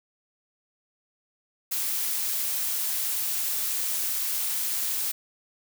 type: noise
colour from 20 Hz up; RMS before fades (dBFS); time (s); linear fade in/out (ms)
blue; -28; 1.71-5.12; 10
effects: none